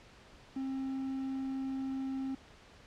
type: tone with quantisation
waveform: triangle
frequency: 266.6 Hz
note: C4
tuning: 33 cents sharp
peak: -32 dBFS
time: 0.56-2.35 s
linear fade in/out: 5 ms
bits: 10
effects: pink hiss -57 dBFS RMS until 2.86 s + low-pass 5000 Hz 12 dB/octave